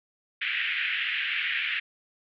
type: band-pass noise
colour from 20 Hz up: white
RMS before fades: -29 dBFS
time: 0.41-1.8 s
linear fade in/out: 10 ms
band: 1600 to 3000 Hz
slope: 48 dB/octave
effects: none